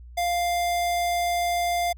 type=tone; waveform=square; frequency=698.5 Hz; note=F5; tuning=in tune; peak=-23 dBFS; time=0.17-1.93 s; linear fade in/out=10 ms; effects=added 60 Hz sine -41 dBFS peak until 1.97 s